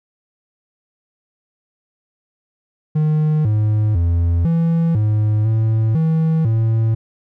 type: tone with pitch steps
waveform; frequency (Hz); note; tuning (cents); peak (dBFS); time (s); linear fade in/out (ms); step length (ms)
triangle; 153.8 / 106.9 / 85.2 / 166.1 / 106.8 / 110.8 / 160.7 / 112.2; D#3 / A2 / F2 / E3 / G#2 / A2 / E3 / A2; -20 / -49 / -42 / +13 / +49 / +13 / -44 / +34; -11; 2.95-6.95; 10; 500
effects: none